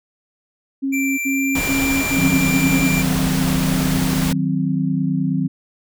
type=tone bursts; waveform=sine; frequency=271.7 Hz; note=C#4; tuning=35 cents flat; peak=-18 dBFS; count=5; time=0.82-2.888 s; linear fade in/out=20 ms; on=360 ms; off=67 ms
type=tone with pitch glide; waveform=square; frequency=2349 to 2367 Hz; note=D7 to D7; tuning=0 to +13 cents; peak=-22 dBFS; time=0.92-3.03 s; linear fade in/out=20 ms; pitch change=+13 cents; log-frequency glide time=1.14-1.54 s
type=noise; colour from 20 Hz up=pink; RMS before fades=-24 dBFS; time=1.55-4.33 s; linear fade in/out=5 ms
type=chord; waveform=sine; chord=C diminished; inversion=first; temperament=equal; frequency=155.56 / 185 / 261.6 Hz; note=Eb3 / Gb3 / C4; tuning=0 / 0 / 0 cents; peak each=-21 dBFS; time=2.16-5.48 s; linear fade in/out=10 ms
effects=none